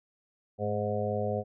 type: harmonic tone with a mistuned harmonic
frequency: 103.83 Hz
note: G#2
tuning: in tune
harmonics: 1 / 2 / 4 / 5 / 6 / 7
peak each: -34 / -36 / -35 / -33 / -36 / -37 dBFS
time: 0.58-1.44 s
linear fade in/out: 50 ms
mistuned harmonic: 2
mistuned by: +42 cents
effects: none